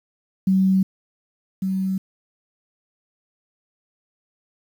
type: tone pair in turn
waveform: sine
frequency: 190.1 / 190.1 Hz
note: F#3 / F#3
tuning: +47 / +47 cents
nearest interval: unison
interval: 0 cents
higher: neither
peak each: -14 / -20 dBFS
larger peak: first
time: 0.47-0.83 / 1.62-1.98 s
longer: neither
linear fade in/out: 5 ms
effects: 8-bit